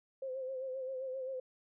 sine tone with vibrato, 523 Hz, C5, 1 cent flat, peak -37 dBFS, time 0.22-1.4 s, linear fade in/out 5 ms, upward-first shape sine, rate 7.6 Hz, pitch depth 47 cents each way, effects none

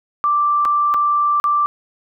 sine tone with dropouts, 1174.7 Hz, D6, in tune, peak -13 dBFS, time 0.24-1.66 s, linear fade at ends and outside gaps 0 ms, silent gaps 0.651-0.655 / 0.94-0.944 / 1.4-1.441 s, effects none

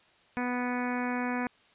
harmonic tone, 246.9 Hz, B3, in tune, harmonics 1 / 2 / 3 / 4 / 5 / 6 / 7 / 8 / 9 / 10, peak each -31 / -39 / -38 / -38 / -44 / -41 / -40 / -46 / -42 / -47 dBFS, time 0.37-1.47 s, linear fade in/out 0 ms, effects white hiss -62 dBFS RMS until 1.74 s + resampled to 8000 Hz

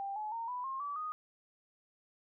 sine tone with pitch steps, 791 / 852.7 / 919.2 / 990.9 / 1068.1 / 1151.4 / 1241.2 Hz, G5 / G#5 / A#5 / B5 / C6 / D6 / D#6, +15 / +45 / -25 / +5 / +35 / -35 / -5 cents, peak -36 dBFS, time 0-1.12 s, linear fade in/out 0 ms, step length 160 ms, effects none

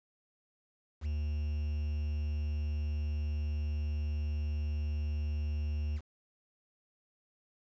triangle tone with quantisation, 75 Hz, D2, 37 cents sharp, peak -29 dBFS, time 1.01-6.01 s, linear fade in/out 50 ms, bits 9, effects resampled to 16000 Hz

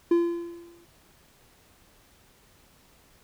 triangle tone with exponential decay, 342.1 Hz, F4, 36 cents flat, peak -14 dBFS, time 0.11-0.85 s, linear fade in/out 5 ms, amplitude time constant 160 ms, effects pink hiss -59 dBFS RMS until 3.23 s

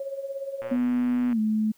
sine tone with tremolo, 548 Hz, C#5, 20 cents flat, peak -27 dBFS, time 0-0.76 s, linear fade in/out 2 ms, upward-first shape triangle, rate 17 Hz, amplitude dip 75%
click train, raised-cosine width 0.5 ms, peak -26 dBFS, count 86, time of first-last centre 0.62-1.328 s, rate 120 Hz
sine tone with pitch glide, 246.9 to 216.2 Hz, B3 to A3, 0 to -30 cents, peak -21 dBFS, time 0.71-1.72 s, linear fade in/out 10 ms, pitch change -230 cents, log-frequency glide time 1.3-1.39 s
effects white hiss -62 dBFS RMS until 1.77 s

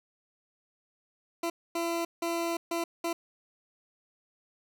20% pulse tone bursts at uneven times, 337.3 Hz, E4, 40 cents sharp, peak -24 dBFS, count 5, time 1.43-1.5 / 1.75-2.05 / 2.22-2.57 / 2.71-2.84 / 3.04-3.13 s, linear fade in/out 5 ms, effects none

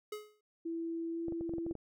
square tone with exponential decay, 422.7 Hz, G#4, 31 cents sharp, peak -37 dBFS, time 0.12-0.41 s, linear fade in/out 5 ms, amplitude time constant 61 ms
sine tone with pitch glide, 331.6 to 334.1 Hz, E4 to E4, +10 to +23 cents, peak -35 dBFS, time 0.65-1.73 s, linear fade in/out 10 ms, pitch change +13 cents, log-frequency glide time 1.12-1.19 s
clicks, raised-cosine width 2 ms, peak -30 dBFS, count 9, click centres 1.283 / 1.323 / 1.41 / 1.494 / 1.537 / 1.583 / 1.665 / 1.711 / 1.753 s
effects none

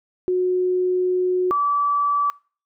sine tone pair in turn, 365.1 / 1154.1 Hz, F#4 / D6, -23 / -31 cents, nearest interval octave + minor sixth, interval 1992 cents, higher second, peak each -17 dBFS, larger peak neither, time 0.28-1.51 / 1.51-2.3 s, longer first, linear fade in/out 0 ms, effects noise-tail reverb RT60 0.4 s tail -24 dB re dry

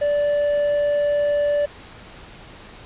triangle tone, 583 Hz, D5, 13 cents flat, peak -15 dBFS, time 0.01-1.66 s, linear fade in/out 10 ms, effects pink hiss -42 dBFS RMS until 2.85 s + resampled to 8000 Hz

